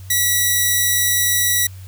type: tone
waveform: 5% pulse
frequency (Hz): 1941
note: B6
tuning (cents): -31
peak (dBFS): -4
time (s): 0.1-1.67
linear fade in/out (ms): 5
effects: added 94 Hz sine -33 dBFS peak until 1.87 s + white hiss -48 dBFS RMS until 1.87 s